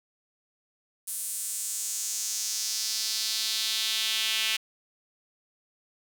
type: tone with high-pass filter sweep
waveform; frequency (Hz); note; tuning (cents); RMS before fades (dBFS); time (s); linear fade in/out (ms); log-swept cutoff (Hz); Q
sawtooth; 220; A3; 0; -30; 1.07-4.57; 10; 9700 to 2800; 2.5
effects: 8-bit